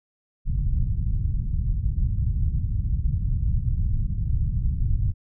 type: low-pass noise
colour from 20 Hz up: pink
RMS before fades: -23 dBFS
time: 0.45-5.14 s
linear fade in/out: 50 ms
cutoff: 130 Hz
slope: 24 dB/octave
effects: none